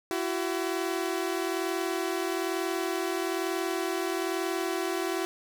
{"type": "tone pair together", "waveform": "sawtooth", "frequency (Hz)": [336.7, 377.8], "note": ["E4", "F#4"], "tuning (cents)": [37, 36], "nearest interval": "major second", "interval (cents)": 199, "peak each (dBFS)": -27, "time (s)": [0.11, 5.25], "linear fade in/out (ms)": 0, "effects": []}